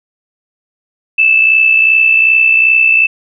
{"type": "tone with amplitude modulation", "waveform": "sine", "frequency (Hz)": 2637, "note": "E7", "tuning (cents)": 0, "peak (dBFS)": -3, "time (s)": [1.18, 3.07], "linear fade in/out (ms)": 10, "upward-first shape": "sine", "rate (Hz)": 62.6, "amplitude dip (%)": 55, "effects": []}